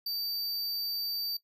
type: tone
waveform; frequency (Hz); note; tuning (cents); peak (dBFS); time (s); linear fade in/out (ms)
square; 4635; D8; -24; -32; 0.06-1.37; 5
effects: noise-tail reverb RT60 0.1 s tail -17 dB re dry